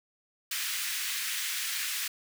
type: high-pass noise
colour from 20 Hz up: pink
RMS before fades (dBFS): -33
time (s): 0.51-2.08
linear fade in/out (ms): 5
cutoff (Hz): 1700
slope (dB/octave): 24
effects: none